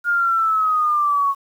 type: linear sweep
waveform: sine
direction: down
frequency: 1425 to 1100 Hz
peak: -15 dBFS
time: 0.04-1.35 s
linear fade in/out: 50 ms
effects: 8-bit